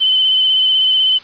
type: tone with vibrato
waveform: sine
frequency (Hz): 3052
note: G7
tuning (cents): -47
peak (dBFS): -10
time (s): 0-1.19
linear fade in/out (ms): 20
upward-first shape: sine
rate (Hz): 16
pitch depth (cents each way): 24
effects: white hiss -39 dBFS RMS until 1.23 s + resampled to 11025 Hz